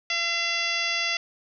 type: harmonic tone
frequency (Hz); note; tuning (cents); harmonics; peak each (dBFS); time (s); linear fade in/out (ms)
681; F5; -44; 1 / 2 / 3 / 4 / 5 / 6 / 7 / 8 / 9; -38 / -36 / -29 / -29 / -32 / -41 / -31 / -38 / -38; 0.1-1.17; 2
effects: none